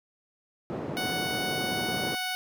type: band-pass noise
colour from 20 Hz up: white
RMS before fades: -34 dBFS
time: 0.7-2.15 s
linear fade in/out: 0 ms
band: 140 to 420 Hz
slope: 12 dB/octave
type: tone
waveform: 10% pulse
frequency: 740 Hz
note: F#5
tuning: in tune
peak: -21 dBFS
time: 0.97-2.35 s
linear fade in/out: 0 ms
effects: none